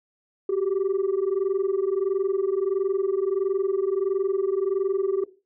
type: tone pair together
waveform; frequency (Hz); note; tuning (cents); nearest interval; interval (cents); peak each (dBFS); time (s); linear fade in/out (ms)
sine; 376.9 / 398.4; F#4 / G4; +32 / +28; minor second; 96; -22 / -23; 0.49-5.24; 5
effects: noise-tail reverb RT60 0.3 s tail -18 dB re dry + tanh soft clip ceiling -18 dBFS